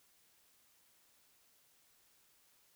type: silence
effects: white hiss -70 dBFS RMS until 2.75 s